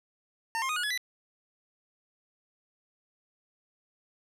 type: tone with pitch steps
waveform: 25% pulse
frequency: 908 / 1061.2 / 1240.4 / 1449.7 / 1694.4 / 1980.4 Hz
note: A#5 / C6 / D#6 / F#6 / G#6 / B6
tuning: -46 / +24 / -6 / -36 / +34 / +4 cents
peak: -25 dBFS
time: 0.55-0.976 s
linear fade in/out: 0 ms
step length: 71 ms
effects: low-pass 11000 Hz 12 dB/octave